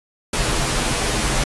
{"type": "noise with comb filter", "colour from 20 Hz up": "pink", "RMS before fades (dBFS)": -20, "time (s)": [0.33, 1.44], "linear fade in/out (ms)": 5, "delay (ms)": 11, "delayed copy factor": -0.65, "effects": ["resampled to 24000 Hz"]}